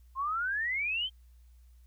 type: exponential sweep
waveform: sine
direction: up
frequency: 1041 to 3184 Hz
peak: -29 dBFS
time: 0.15-1.1 s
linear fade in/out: 50 ms
effects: added 60 Hz sine -54 dBFS peak until 1.86 s + white hiss -74 dBFS RMS until 1.86 s